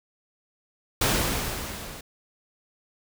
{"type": "noise with level ramp", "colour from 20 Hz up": "pink", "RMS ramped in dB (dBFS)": [-21, -41], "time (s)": [1.01, 2.01], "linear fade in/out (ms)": 5, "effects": []}